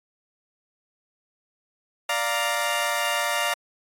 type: chord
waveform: 15% pulse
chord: Bb major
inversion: first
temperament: equal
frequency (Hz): 587.3 / 698.5 / 932.3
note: D5 / F5 / Bb5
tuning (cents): 0 / 0 / 0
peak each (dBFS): -21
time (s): 2.09-3.54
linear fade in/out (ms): 5
effects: AAC 48 kbps